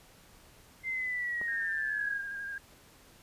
sine linear sweep, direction down, 2093 to 1613 Hz, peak -31 dBFS, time 0.83-2.22 s, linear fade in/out 50 ms
clicks, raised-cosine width 1 ms, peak -30 / -40 dBFS, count 2, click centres 1.414 / 1.419 s
sine tone with vibrato, 1615 Hz, G#6, 49 cents flat, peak -36 dBFS, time 1.48-2.58 s, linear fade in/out 2 ms, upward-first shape square, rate 12 Hz, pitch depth 20 cents each way
effects pink hiss -58 dBFS RMS until 3.22 s + resampled to 32000 Hz

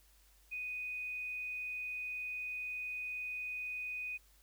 sine tone, 2489 Hz, D#7, in tune, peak -38 dBFS, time 0.51-4.18 s, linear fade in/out 20 ms, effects added 50 Hz sine -65 dBFS peak until 4.42 s + white hiss -68 dBFS RMS until 4.42 s

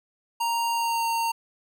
square tone with pitch glide, 931 to 919.2 Hz, A#5 to A#5, -2 to -25 cents, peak -24 dBFS, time 0.4-1.32 s, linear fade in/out 10 ms, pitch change -23 cents, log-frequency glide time 0.71-1.07 s, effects none

